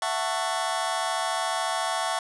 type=chord; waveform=sawtooth; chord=F# minor seventh; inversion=third; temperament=just; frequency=666 / 740 / 888 / 1110 Hz; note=E5 / F#5 / A5 / C#6; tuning=+18 / 0 / +16 / +2 cents; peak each=-27 dBFS; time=0.02-2.19 s; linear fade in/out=2 ms; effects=resampled to 24000 Hz + 9-bit